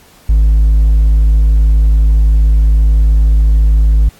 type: tone with hard clipping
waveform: sine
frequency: 53.1 Hz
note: G#1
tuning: 39 cents sharp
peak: -6 dBFS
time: 0.29-4.09 s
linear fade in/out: 5 ms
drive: 2 dB
effects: pink hiss -44 dBFS RMS until 4.19 s + AAC 64 kbps